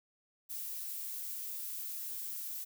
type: noise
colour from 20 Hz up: violet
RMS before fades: -41 dBFS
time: 0.49-2.65 s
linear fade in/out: 20 ms
effects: none